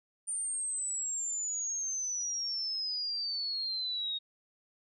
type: exponential sweep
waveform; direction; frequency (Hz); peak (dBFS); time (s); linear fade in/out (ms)
sine; down; 9110 to 3729; -32; 0.27-4.19; 20
effects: none